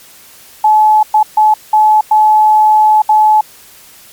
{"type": "tone bursts at uneven times", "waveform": "sine", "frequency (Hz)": 858, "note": "A5", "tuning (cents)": -44, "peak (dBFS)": -4, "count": 6, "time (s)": [[0.64, 1.03], [1.14, 1.23], [1.37, 1.54], [1.73, 2.01], [2.11, 3.02], [3.09, 3.41]], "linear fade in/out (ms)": 5, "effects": ["white hiss -39 dBFS RMS until 4.12 s", "MP3 96 kbps"]}